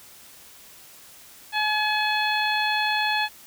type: harmonic tone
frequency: 851 Hz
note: G#5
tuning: 42 cents sharp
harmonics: 1 / 2 / 3 / 4 / 5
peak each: -25 / -26 / -28 / -30 / -32 dBFS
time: 1.52-3.29 s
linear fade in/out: 50 ms
effects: white hiss -48 dBFS RMS until 3.46 s